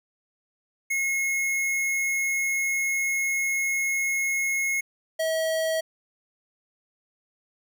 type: tone pair in turn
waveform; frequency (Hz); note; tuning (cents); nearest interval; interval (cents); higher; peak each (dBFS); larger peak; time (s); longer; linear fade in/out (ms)
square; 2167 / 642.5; C#7 / E5; -40 / -45; octave + major sixth; 2105; first; -24; neither; 0.9-4.81 / 5.19-5.81; first; 10
effects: none